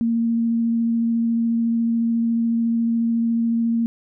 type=tone with vibrato; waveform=sine; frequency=230.8 Hz; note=A#3; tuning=17 cents flat; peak=-17 dBFS; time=0.01-3.86 s; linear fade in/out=0 ms; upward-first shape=triangle; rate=14 Hz; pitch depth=11 cents each way; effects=none